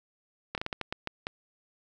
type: slowing click train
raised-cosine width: 0.3 ms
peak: -16 dBFS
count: 9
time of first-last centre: 0.55-1.269 s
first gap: 28 ms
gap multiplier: 1.32
effects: none